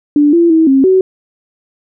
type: tone with pitch steps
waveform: sine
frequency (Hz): 293 / 339.7 / 322.1 / 269.1 / 376.1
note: D4 / F4 / E4 / C4 / F#4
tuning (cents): -4 / -48 / -40 / +49 / +28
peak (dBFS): -5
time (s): 0.16-1.01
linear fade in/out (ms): 2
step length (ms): 170
effects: none